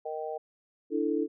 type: harmonic tone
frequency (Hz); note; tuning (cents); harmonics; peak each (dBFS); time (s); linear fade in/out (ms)
155.56; D#3; 0; 3 / 4 / 5; -36 / -37 / -38; 0.05-0.38; 10
type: chord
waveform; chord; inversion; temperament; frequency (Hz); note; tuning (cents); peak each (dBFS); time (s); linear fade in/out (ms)
sine; D suspended second; none; just; 293.7 / 330.4 / 440.5; D4 / E4 / A4; 0 / +4 / +2; -30; 0.9-1.28; 50
effects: none